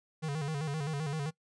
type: tone with vibrato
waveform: square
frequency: 149.5 Hz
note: D3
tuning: 31 cents sharp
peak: -33 dBFS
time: 0.22-1.31 s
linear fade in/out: 20 ms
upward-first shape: square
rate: 7.7 Hz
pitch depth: 96 cents each way
effects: noise-tail reverb RT60 0.1 s tail -22 dB re dry + resampled to 22050 Hz